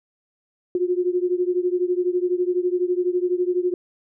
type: beating tone pair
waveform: sine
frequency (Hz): 355.1 / 367.1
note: F4 / F#4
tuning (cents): +29 / -14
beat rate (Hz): 12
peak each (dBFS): -21 / -23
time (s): 0.75-3.74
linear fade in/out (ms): 2
effects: none